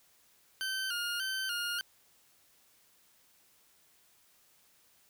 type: tone with vibrato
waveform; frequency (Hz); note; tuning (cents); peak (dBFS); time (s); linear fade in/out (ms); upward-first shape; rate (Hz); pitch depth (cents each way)
20% pulse; 1480; F#6; 0; -28; 0.61-1.81; 0; square; 1.7; 72
effects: white hiss -66 dBFS RMS until 5.09 s